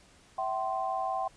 sine chord, C major, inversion first, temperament equal with one note detuned, 659.3 / 764.8 / 1046.5 Hz, E5 / G5 / C6, 0 / -43 / 0 cents, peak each -36 / -31 / -35 dBFS, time 0.38-1.28 s, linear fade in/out 5 ms, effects pink hiss -59 dBFS RMS until 1.36 s + resampled to 22050 Hz

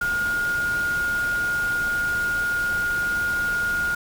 sine tone in noise, 1426 Hz, F6, 36 cents sharp, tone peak -21 dBFS, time 0.01-3.95 s, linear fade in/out 5 ms, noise pink, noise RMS -35 dBFS, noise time 0.01-3.95 s, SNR +11 dB, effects none

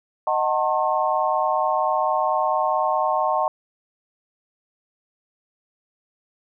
sine chord, D# diminished seventh, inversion none, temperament just, 622.3 / 746.7 / 896 / 1075.3 Hz, D#5 / F#5 / A5 / C6, 0 / +16 / +31 / +47 cents, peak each -24 dBFS, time 0.27-3.48 s, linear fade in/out 2 ms, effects none

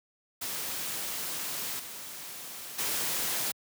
white noise with level steps, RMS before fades -35 / -42 / -31 dBFS, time 0.41-3.52 s, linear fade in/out 10 ms, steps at 1.79 / 2.78 s, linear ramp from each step 10 ms, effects high-pass 100 Hz 12 dB/octave

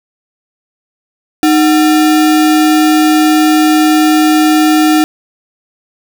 sine tone with sample-and-hold, 309.2 Hz, D#4, 11 cents flat, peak -5 dBFS, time 1.43-5.04 s, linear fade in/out 0 ms, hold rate 1050 Hz, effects none

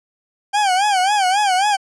40% pulse tone with vibrato, 784 Hz, G5, in tune, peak -13 dBFS, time 0.53-1.77 s, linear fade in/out 20 ms, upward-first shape sine, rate 3.7 Hz, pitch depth 130 cents each way, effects resampled to 22050 Hz

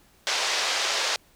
white band-pass noise, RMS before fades -26 dBFS, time 0.27-1.16 s, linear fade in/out 0 ms, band 450 to 5800 Hz, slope 24 dB/octave, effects pink hiss -59 dBFS RMS until 1.35 s

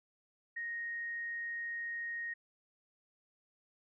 sine tone, 1867 Hz, A#6, 2 cents sharp, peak -37 dBFS, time 0.56-2.34 s, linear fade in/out 10 ms, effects none

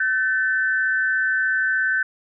sine tone pair together, 1524.1 / 1761 Hz, G6 / A6, -49 / +1 cents, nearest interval minor third, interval 250 cents, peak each -19 / -24 dBFS, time 0-2.03 s, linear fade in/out 5 ms, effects none

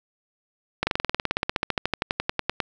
slowing click train, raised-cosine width 0.3 ms, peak -6 dBFS, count 27, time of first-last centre 0.83-2.602 s, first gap 40 ms, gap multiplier 1.04, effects none

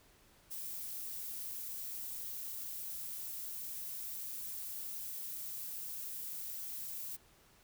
violet noise, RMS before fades -43 dBFS, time 0.5-7.17 s, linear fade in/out 20 ms, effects pink hiss -65 dBFS RMS until 7.63 s

